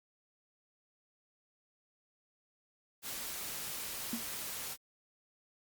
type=noise; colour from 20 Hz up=white; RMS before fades=-41 dBFS; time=3.02-4.77 s; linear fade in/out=50 ms
type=tone with exponential decay; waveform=sine; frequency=233.1 Hz; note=A#3; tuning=in tune; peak=-31 dBFS; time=4.13-4.27 s; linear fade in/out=2 ms; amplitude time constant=29 ms
effects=Opus 48 kbps